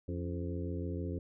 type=harmonic tone with a mistuned harmonic; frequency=86.5 Hz; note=F2; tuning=16 cents flat; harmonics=1 / 2 / 3 / 4 / 5 / 6; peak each=-37 / -42 / -42 / -44 / -45 / -48 dBFS; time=0.08-1.19 s; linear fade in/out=5 ms; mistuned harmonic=3; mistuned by=+82 cents; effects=none